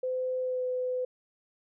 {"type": "tone with pitch glide", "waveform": "sine", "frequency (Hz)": [511, 504.8], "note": ["C5", "B4"], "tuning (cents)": [-41, 38], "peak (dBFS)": -28, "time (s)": [0.03, 1.05], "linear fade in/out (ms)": 5, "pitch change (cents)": -21, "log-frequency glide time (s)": [0.4, 0.64], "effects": []}